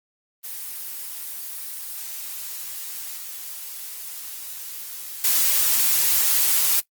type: noise with level steps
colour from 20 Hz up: blue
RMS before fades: -33 / -35 / -19 dBFS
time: 0.43-6.81 s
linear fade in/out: 20 ms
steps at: 3.17 / 5.24 s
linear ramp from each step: 2 ms
effects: noise-tail reverb RT60 0.1 s tail -20 dB re dry + Opus 24 kbps